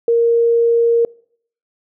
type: tone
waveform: sine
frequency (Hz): 466.2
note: A#4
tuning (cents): 0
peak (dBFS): -10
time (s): 0.08-1.05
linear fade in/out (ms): 2
effects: noise-tail reverb RT60 0.6 s tail -25 dB re dry